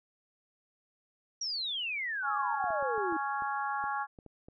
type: exponential sweep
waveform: sine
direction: down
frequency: 5770 to 311.1 Hz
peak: -32 dBFS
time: 1.41-3.17 s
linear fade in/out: 5 ms
type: harmonic tone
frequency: 277.5 Hz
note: C#4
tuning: 2 cents sharp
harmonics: 3 / 4 / 5 / 6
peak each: -34 / -36 / -38 / -40 dBFS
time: 2.22-4.07 s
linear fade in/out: 50 ms
type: clicks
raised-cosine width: 2 ms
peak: -36 dBFS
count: 10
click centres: 2.642 / 2.705 / 2.826 / 2.979 / 3.124 / 3.422 / 3.84 / 4.188 / 4.263 / 4.485 s
effects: none